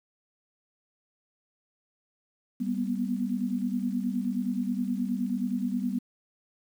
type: tone cluster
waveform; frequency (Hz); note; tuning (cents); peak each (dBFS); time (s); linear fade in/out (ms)
sine; 196.1 / 239 / 248.5; G3 / A#3 / B3; +1 / +43 / +11; -31; 2.6-5.99; 10
effects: 9-bit